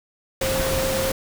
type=tone in noise; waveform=sine; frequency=530 Hz; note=C5; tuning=22 cents sharp; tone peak=-23 dBFS; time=0.41-1.12 s; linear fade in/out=5 ms; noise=pink; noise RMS=-25 dBFS; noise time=0.41-1.12 s; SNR=-1 dB; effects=none